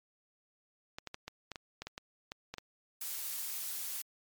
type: clicks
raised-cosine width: 0.2 ms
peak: -24 dBFS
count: 12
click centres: 0.985 / 1.073 / 1.144 / 1.28 / 1.517 / 1.558 / 1.82 / 1.87 / 1.979 / 2.319 / 2.54 / 2.583 s
type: noise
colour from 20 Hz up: blue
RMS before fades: -39 dBFS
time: 3.01-4.02 s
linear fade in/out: 5 ms
effects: MP3 96 kbps